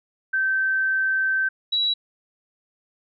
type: tone pair in turn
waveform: sine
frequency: 1549 / 3903 Hz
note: G6 / B7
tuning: -21 / -21 cents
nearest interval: octave + major third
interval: 1600 cents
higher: second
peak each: -19 dBFS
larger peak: neither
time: 0.33-1.49 / 1.72-1.94 s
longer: first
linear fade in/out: 10 ms
effects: none